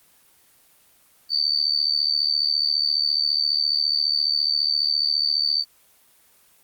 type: tone with amplitude modulation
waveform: sine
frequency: 4570 Hz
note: D8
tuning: 48 cents flat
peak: -15 dBFS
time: 1.29-5.65 s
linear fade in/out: 50 ms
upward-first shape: sine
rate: 74.6 Hz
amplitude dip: 85%
effects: white hiss -57 dBFS RMS until 6.63 s + Opus 24 kbps